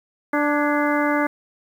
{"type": "harmonic tone with a mistuned harmonic", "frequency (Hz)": 293.7, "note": "D4", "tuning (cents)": 0, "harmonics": [1, 2, 3, 4, 5, 6, 7], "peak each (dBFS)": [-21, -24, -26, -27, -28, -29, -29], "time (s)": [0.33, 1.27], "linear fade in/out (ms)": 5, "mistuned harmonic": 6, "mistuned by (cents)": -77, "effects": ["8-bit"]}